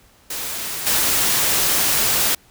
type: noise with level steps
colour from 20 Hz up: white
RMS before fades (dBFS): -27 / -18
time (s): 0.3-2.35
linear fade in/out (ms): 5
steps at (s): 0.86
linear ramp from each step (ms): 10
effects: pink hiss -53 dBFS RMS until 2.5 s